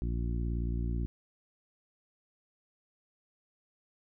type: harmonic tone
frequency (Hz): 58.27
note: A#1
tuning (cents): 0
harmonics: 1 / 2 / 3 / 4 / 5 / 6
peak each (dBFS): -31 / -37 / -41 / -43 / -45 / -47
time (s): 0.02-1.06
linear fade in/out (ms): 0
effects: none